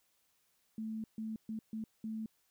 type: tone bursts at uneven times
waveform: sine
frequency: 220 Hz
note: A3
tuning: in tune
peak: -37 dBFS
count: 5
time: 0.78-1.04 / 1.18-1.36 / 1.49-1.59 / 1.73-1.84 / 2.04-2.26 s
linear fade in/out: 2 ms
effects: white hiss -75 dBFS RMS until 2.5 s